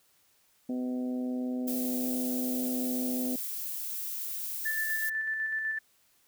harmonic tone, 125.8 Hz, B2, 32 cents sharp, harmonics 2 / 3 / 4 / 5 / 6, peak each -30 / -46 / -42 / -46 / -52 dBFS, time 0.69-3.36 s, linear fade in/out 5 ms
violet noise, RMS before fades -36 dBFS, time 1.67-5.1 s, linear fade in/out 10 ms
sine tone with tremolo, 1760 Hz, A6, in tune, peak -28 dBFS, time 4.65-5.79 s, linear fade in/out 10 ms, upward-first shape square, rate 8 Hz, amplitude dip 30%
effects white hiss -67 dBFS RMS until 6.27 s

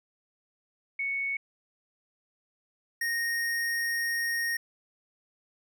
sine / square tone pair in turn, 2217 / 1858.9 Hz, C#7 / A#6, 0 / -5 cents, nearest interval minor third, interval 305 cents, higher first, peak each -28 dBFS, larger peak neither, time 0.99-1.37 / 3.01-4.57 s, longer second, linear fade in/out 5 ms, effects none

